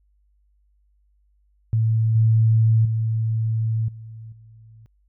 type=tone with level steps; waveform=sine; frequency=111.7 Hz; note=A2; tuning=27 cents sharp; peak=-16 / -13 / -19 / -35 / -44 dBFS; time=1.73-4.86 s; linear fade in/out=0 ms; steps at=2.15 / 2.85 / 3.88 / 4.32 s; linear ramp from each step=5 ms; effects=added 50 Hz sine -59 dBFS peak until 5.08 s